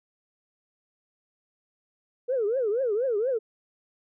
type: tone with vibrato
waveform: sine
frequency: 468.1 Hz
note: A#4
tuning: 7 cents sharp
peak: -22 dBFS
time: 2.28-3.39 s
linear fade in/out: 20 ms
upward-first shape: triangle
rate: 4.2 Hz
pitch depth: 300 cents each way
effects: tanh soft clip ceiling -18 dBFS